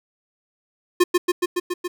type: tone with echo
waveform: square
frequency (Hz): 355.7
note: F4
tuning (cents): +32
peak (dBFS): -12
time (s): 1-1.04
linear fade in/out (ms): 10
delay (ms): 140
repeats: 6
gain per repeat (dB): -2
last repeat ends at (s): 1.88
effects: none